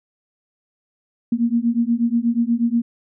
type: beating tone pair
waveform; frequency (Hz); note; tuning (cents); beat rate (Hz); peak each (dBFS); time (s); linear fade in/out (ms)
sine; 230.5 / 238.8; A#3 / A#3; -19 / +42; 8.3; -19; 1.32-2.82; 5
effects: none